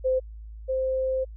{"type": "tone pair in turn", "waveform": "sine", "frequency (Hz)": [517, 522.4], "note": ["C5", "C5"], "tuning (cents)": [-21, -3], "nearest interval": "unison", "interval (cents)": 18, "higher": "second", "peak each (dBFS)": [-20, -23], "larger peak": "first", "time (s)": [[0.04, 0.2], [0.68, 1.25]], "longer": "second", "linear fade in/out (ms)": 20, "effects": ["added 54 Hz sine -38 dBFS peak until 1.36 s"]}